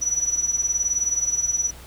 sine tone with tremolo, 5900 Hz, F#8, 6 cents flat, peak -17 dBFS, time 0.01-1.71 s, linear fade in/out 20 ms, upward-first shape sine, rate 19 Hz, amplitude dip 75%, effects added 62 Hz sine -42 dBFS peak until 1.86 s + pink hiss -45 dBFS RMS until 1.86 s

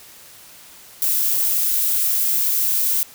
violet noise with high-pass filter sweep, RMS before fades -19 dBFS, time 1.02-3.03 s, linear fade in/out 0 ms, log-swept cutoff 330 to 210 Hz, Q 6, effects white hiss -44 dBFS RMS until 3.14 s

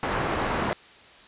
white low-pass noise, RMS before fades -27 dBFS, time 0.03-0.73 s, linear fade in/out 0 ms, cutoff 1200 Hz, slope 12 dB/octave, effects white hiss -50 dBFS RMS until 1.27 s + resampled to 8000 Hz

